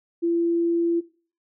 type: tone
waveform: sine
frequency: 338.8 Hz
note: E4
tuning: 48 cents sharp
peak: -19 dBFS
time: 0.22-1.01 s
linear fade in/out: 20 ms
effects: noise-tail reverb RT60 0.4 s tail -18 dB re dry